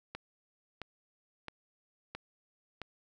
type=click train; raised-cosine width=0.3 ms; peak=-24 dBFS; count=5; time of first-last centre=0.15-2.817 s; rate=1.5 Hz; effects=none